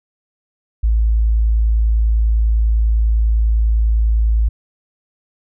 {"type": "tone", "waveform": "sine", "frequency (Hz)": 55, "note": "A1", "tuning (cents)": 0, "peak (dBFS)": -11, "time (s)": [0.83, 4.49], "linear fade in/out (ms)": 10, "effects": []}